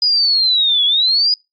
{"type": "linear two-way sweep", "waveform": "sine", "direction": "down then up", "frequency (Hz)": [4978, 3322, 4978], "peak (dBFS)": -11, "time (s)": [0.02, 1.34], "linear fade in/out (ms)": 2, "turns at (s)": 0.85, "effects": ["noise-tail reverb RT60 0.2 s tail -24 dB re dry", "AAC 64 kbps"]}